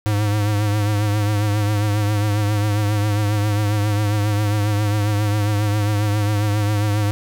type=tone with vibrato; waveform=square; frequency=104.3 Hz; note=G#2; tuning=8 cents sharp; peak=-17 dBFS; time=0.06-7.11 s; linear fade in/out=0 ms; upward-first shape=triangle; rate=7.4 Hz; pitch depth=58 cents each way; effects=none